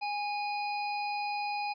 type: harmonic tone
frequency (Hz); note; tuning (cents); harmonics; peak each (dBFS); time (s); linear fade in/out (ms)
825; G#5; -12; 1 / 3 / 5 / 6; -32 / -38 / -47 / -44; 0.01-1.74; 20
effects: none